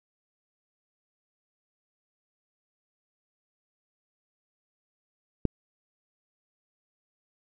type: click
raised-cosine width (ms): 3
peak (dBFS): -10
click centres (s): 5.453
effects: none